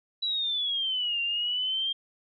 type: exponential two-way sweep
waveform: sine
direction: down then up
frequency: 3951 to 2765 to 3209 Hz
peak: -26 dBFS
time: 0.22-1.93 s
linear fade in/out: 10 ms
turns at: 1.21 s
effects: none